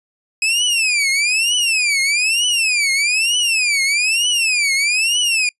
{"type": "tone with vibrato", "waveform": "sawtooth", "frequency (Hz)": 2527, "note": "D#7", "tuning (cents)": 26, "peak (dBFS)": -11, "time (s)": [0.42, 5.49], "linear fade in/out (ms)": 2, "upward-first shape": "triangle", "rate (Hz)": 1.1, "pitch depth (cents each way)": 300, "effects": ["noise-tail reverb RT60 0.1 s tail -25 dB re dry", "resampled to 24000 Hz"]}